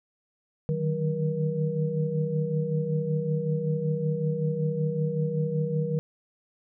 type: tone cluster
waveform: sine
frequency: 150.5 / 155.8 / 189.3 / 476.9 Hz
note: D3 / D#3 / F#3 / A#4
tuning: +43 / +3 / +40 / +39 cents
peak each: -32 / -27 / -34 / -30 dBFS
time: 0.69-5.99 s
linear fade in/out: 0 ms
effects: none